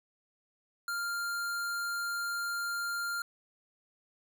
square tone, 1396.9 Hz, F6, in tune, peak -33 dBFS, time 0.88-3.22 s, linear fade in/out 2 ms, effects none

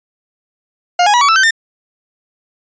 40% pulse tone with pitch steps, 709 / 828.7 / 968.5 / 1132 / 1323 / 1546.3 / 1807.3 Hz, F5 / G#5 / B5 / C#6 / E6 / G6 / A6, +26 / -4 / -34 / +36 / +6 / -24 / +46 cents, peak -7 dBFS, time 0.99-1.508 s, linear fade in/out 5 ms, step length 74 ms, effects resampled to 16000 Hz

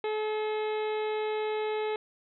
harmonic tone with a mistuned harmonic, 429.1 Hz, A4, 43 cents flat, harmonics 1 / 2 / 3 / 4 / 5 / 6 / 7 / 8 / 9, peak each -29 / -36 / -45 / -47 / -43 / -46 / -51 / -52 / -49 dBFS, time 0.04-1.96 s, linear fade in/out 2 ms, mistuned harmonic 7, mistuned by +48 cents, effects none

